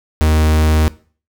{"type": "tone", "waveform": "45% pulse", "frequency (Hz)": 77.78, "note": "D#2", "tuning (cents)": 0, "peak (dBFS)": -10, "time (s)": [0.21, 0.88], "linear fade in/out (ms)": 0, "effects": ["noise-tail reverb RT60 0.4 s tail -19 dB re dry"]}